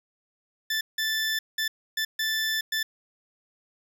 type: tone bursts at uneven times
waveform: 20% pulse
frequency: 1760 Hz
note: A6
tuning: in tune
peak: -20 dBFS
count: 6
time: 0.7-0.81 / 0.98-1.39 / 1.58-1.68 / 1.97-2.05 / 2.19-2.61 / 2.72-2.83 s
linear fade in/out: 5 ms
effects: none